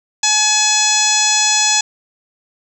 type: harmonic tone with a mistuned harmonic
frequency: 850 Hz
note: G#5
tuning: 40 cents sharp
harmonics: 1 / 2 / 3 / 4 / 5 / 6 / 7 / 8 / 9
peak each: -21 / -24 / -21 / -20 / -21 / -21 / -19 / -18 / -21 dBFS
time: 0.23-1.81 s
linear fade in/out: 5 ms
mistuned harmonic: 5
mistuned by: -39 cents
effects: 7-bit